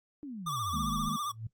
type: exponential sweep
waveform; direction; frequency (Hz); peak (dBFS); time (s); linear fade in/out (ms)
sine; down; 306.7 to 32; -38; 0.23-1.09; 0
type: tone with vibrato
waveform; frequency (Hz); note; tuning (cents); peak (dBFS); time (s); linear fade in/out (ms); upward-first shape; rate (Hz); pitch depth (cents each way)
square; 1170; D6; -7; -33; 0.46-1.32; 10; sine; 15; 67
type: chord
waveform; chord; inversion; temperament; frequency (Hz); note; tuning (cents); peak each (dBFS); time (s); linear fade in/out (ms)
sine; D# suspended fourth; none; just; 155.56 / 207.4 / 233.3; D#3 / G#3 / A#3; 0 / -2 / +2; -37; 0.73-1.17; 10
type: tone with exponential growth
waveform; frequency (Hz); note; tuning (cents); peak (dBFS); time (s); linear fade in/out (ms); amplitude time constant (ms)
sine; 111.9; A2; +30; -33; 1.18-1.47; 5; 63
effects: noise-tail reverb RT60 0.1 s tail -17 dB re dry + Opus 48 kbps